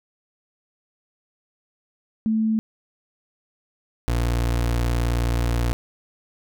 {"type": "tone pair in turn", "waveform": ["sine", "30% pulse"], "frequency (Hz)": [220, 58.81], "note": ["A3", "A#1"], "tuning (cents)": [0, 16], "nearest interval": "octave + major seventh", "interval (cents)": 2284, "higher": "first", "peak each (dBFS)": [-18, -17], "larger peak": "second", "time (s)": [[2.26, 2.59], [4.08, 5.73]], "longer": "second", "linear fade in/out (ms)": 0, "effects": []}